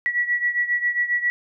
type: beating tone pair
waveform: sine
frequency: 1936 / 1943.4 Hz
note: B6 / B6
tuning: -35 / -28 cents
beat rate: 7.4 Hz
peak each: -21 / -25 dBFS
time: 0.06-1.3 s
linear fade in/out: 0 ms
effects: none